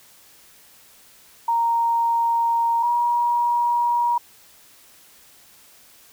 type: tone pair in turn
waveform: sine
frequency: 930 / 953.9 Hz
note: A#5 / A#5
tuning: -4 / +40 cents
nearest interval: unison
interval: 44 cents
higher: second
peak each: -17 dBFS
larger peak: neither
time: 1.48-2.83 / 2.83-4.18 s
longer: neither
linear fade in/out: 5 ms
effects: white hiss -51 dBFS RMS until 6.12 s